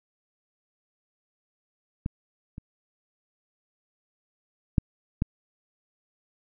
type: clicks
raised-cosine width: 5 ms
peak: -16 / -26 / -7 / -11 dBFS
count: 4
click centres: 2.061 / 2.581 / 4.782 / 5.221 s
effects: none